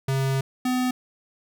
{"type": "tone pair in turn", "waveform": "square", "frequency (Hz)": [134.6, 252.4], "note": ["C3", "B3"], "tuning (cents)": [49, 38], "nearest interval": "major seventh", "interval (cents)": 1089, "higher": "second", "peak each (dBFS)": -22, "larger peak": "neither", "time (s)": [[0.08, 0.41], [0.65, 0.91]], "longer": "first", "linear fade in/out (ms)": 5, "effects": []}